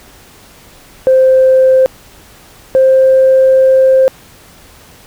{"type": "tone pair in turn", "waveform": "sine", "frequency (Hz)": [522, 526.2], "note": ["C5", "C5"], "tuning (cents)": [-4, 10], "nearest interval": "unison", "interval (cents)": 14, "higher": "second", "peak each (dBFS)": -3, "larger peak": "neither", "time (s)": [[1.07, 1.86], [2.75, 4.08]], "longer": "second", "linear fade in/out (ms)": 0, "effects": ["tanh soft clip ceiling 0 dBFS", "pink hiss -40 dBFS RMS until 5.06 s"]}